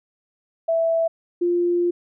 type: tone pair in turn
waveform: sine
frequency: 659.3 / 349.3 Hz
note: E5 / F4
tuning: 0 / 0 cents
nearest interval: major seventh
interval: 1100 cents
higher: first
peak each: -17 dBFS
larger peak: neither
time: 0.68-1.08 / 1.41-1.91 s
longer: second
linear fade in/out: 10 ms
effects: none